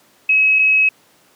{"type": "tone pair in turn", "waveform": "sine", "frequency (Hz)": [2561, 2561], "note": ["D#7", "D#7"], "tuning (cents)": [49, 49], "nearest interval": "unison", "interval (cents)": 0, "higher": "neither", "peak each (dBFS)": [-10, -10], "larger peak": "neither", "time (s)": [[0.29, 0.59], [0.59, 0.89]], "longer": "neither", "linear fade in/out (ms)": 5, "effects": ["pink hiss -53 dBFS RMS until 1.35 s", "high-pass 200 Hz 12 dB/octave"]}